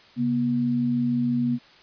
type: tone pair together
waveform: sine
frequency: 135.2 / 241.3 Hz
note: C#3 / B3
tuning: -43 / -40 cents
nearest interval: minor seventh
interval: 1003 cents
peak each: -29 / -21 dBFS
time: 0.16-1.59 s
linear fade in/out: 50 ms
effects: white hiss -52 dBFS RMS until 1.82 s + resampled to 11025 Hz